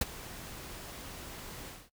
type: noise with ADSR envelope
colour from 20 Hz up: pink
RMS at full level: -27 dBFS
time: 0.01-1.9 s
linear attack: 6 ms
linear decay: 21 ms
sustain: -18 dB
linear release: 220 ms
effects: noise-tail reverb RT60 0.1 s tail -23 dB re dry